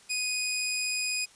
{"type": "tone", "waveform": "15% pulse", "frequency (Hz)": 2489, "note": "D#7", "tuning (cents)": 0, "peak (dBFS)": -21, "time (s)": [0.09, 1.26], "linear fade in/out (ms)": 20, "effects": ["white hiss -56 dBFS RMS until 1.35 s", "resampled to 22050 Hz"]}